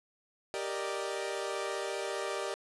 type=chord; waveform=sawtooth; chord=Eb major seventh; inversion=first; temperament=equal; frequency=392 / 466.2 / 587.3 / 622.3 Hz; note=G4 / Bb4 / D5 / Eb5; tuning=0 / 0 / 0 / 0 cents; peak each=-34 / -36 / -35 / -38 dBFS; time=0.54-2.54 s; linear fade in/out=0 ms; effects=resampled to 24000 Hz + 11-bit